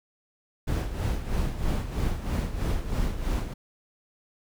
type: noise with tremolo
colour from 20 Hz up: brown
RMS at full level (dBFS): -25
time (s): 0.67-3.54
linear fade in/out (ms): 10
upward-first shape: sine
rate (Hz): 3.1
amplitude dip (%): 65
effects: none